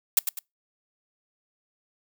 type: noise with echo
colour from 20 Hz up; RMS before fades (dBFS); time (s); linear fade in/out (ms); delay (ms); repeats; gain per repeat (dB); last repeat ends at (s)
blue; -18; 0.17-0.19; 2; 100; 2; -8; 0.39
effects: noise-tail reverb RT60 0.2 s tail -25 dB re dry